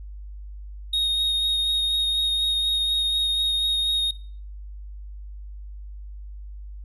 triangle tone with vibrato, 3729 Hz, A#7, in tune, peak -19 dBFS, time 0.93-4.11 s, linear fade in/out 5 ms, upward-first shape triangle, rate 4.1 Hz, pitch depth 13 cents each way, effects noise-tail reverb RT60 0.5 s tail -22 dB re dry + added 50 Hz sine -35 dBFS peak until 6.84 s

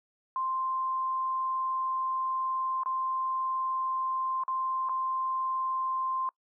sine tone with dropouts, 1046.5 Hz, C6, in tune, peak -28 dBFS, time 0.36-6.29 s, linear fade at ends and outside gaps 1 ms, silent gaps 2.834-2.859 / 4.436-4.48 / 4.888-4.894 s, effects noise-tail reverb RT60 0.1 s tail -24 dB re dry

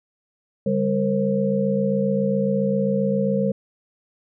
sine tone cluster, 143.3 / 198.9 / 465.6 / 533 Hz, D3 / G3 / A#4 / C5, -42 / +25 / -2 / +32 cents, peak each -29 / -21 / -25 / -24 dBFS, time 0.66-3.52 s, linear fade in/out 5 ms, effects none

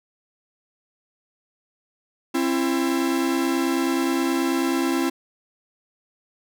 45% pulse tone pair together, 266.8 / 336.1 Hz, C4 / E4, +34 / +34 cents, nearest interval major third, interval 400 cents, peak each -23 dBFS, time 2.34-5.1 s, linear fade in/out 10 ms, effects none

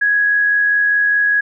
sine tone with amplitude modulation, 1666 Hz, G#6, 5 cents sharp, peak -10 dBFS, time 0.01-1.41 s, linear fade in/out 10 ms, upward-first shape sine, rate 84.9 Hz, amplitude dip 30%, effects none

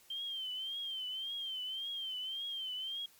sine tone with vibrato, 3136 Hz, G7, in tune, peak -37 dBFS, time 0.1-3.06 s, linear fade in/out 5 ms, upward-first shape triangle, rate 1.8 Hz, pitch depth 95 cents each way, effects white hiss -63 dBFS RMS until 3.19 s + MP3 96 kbps

